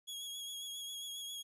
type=tone with vibrato; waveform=sawtooth; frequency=3322 Hz; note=G#7; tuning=in tune; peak=-39 dBFS; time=0.07-1.43 s; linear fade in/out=20 ms; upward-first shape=triangle; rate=7.4 Hz; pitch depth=31 cents each way; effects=resampled to 32000 Hz + 13-bit